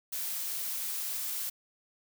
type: noise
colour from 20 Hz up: blue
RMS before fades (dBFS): -35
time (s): 0.12-1.5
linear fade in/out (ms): 10
effects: none

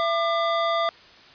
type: tone pair together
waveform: square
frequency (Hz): 670 / 1197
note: E5 / D6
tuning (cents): +28 / +33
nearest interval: minor seventh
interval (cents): 1005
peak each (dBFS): -24 / -25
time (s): 0-0.89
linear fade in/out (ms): 0
effects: white hiss -49 dBFS RMS until 1.34 s + resampled to 11025 Hz

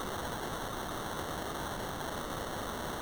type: noise with sample-and-hold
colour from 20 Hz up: blue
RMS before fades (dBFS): -38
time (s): 0-3.01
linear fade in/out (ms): 0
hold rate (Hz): 2450
effects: none

